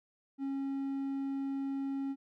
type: tone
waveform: triangle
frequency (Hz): 273.4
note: C#4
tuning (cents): -24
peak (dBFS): -31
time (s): 0.38-2.16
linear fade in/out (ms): 50
effects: none